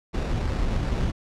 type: noise with sample-and-hold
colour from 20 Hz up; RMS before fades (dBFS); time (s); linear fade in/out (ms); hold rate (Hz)
brown; -25; 0.13-1.12; 20; 3150
effects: low-pass 6000 Hz 12 dB/octave